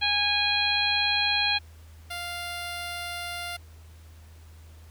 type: harmonic tone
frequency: 823 Hz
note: G#5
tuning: 16 cents flat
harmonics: 1 / 2 / 3 / 4 / 5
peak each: -31 / -31 / -27 / -28 / -27 dBFS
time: 0.01-1.59 s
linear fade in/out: 20 ms
type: tone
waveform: 10% pulse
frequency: 698.5 Hz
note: F5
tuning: in tune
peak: -24 dBFS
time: 2.1-3.57 s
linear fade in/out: 10 ms
effects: added 80 Hz sine -46 dBFS peak until 4.9 s + pink hiss -58 dBFS RMS until 4.9 s